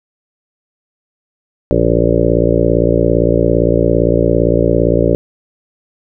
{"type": "harmonic tone", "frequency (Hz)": 57.6, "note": "A#1", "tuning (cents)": -20, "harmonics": [1, 2, 3, 5, 6, 7, 8, 9, 10], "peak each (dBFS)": [-18, -18, -18, -18, -18, -18, -18, -18, -18], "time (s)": [1.71, 5.15], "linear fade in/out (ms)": 0, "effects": []}